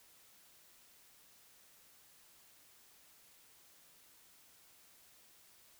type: silence
effects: white hiss -64 dBFS RMS until 5.79 s